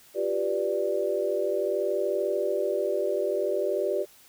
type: chord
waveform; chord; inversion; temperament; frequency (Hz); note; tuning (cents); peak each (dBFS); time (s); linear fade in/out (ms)
sine; G dominant seventh; third; equal with one note detuned; 351.5 / 392 / 493.9 / 587.3; F4 / G4 / B4 / D5; +11 / 0 / 0 / 0; -33 / -28 / -32 / -28; 0.14-4.06; 50
effects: white hiss -55 dBFS RMS until 4.28 s